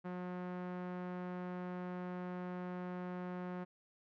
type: tone with low-pass filter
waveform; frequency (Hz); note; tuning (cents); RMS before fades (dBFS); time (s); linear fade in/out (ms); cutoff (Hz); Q
sawtooth; 180; F#3; -47; -43; 0.04-3.65; 20; 1500; 0.99
effects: none